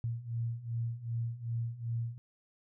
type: beating tone pair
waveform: sine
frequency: 114.9 / 117.5 Hz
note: A#2 / A#2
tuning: -25 / +14 cents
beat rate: 2.6 Hz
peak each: -38 / -35 dBFS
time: 0.04-2.18 s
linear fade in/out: 0 ms
effects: none